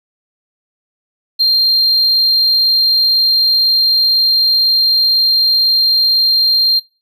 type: tone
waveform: triangle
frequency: 4186 Hz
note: C8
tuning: in tune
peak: -6 dBFS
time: 1.39-6.8 s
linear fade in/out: 20 ms
effects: noise-tail reverb RT60 0.3 s tail -24 dB re dry + tanh soft clip ceiling -5 dBFS